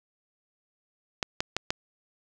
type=clicks; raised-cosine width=0.2 ms; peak=-9 dBFS; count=4; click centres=1.228 / 1.405 / 1.566 / 1.705 s; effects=none